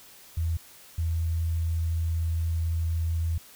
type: tone bursts at uneven times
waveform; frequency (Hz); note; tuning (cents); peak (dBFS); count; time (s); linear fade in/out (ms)
sine; 82.41; E2; 0; -24; 2; 0.37-0.57 / 0.98-3.38; 5
effects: white hiss -51 dBFS RMS until 3.55 s